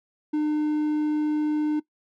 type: tone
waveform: triangle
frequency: 302.4 Hz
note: D#4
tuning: 49 cents flat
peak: -19 dBFS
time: 0.33-1.8 s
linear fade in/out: 10 ms
effects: noise-tail reverb RT60 0.1 s tail -19 dB re dry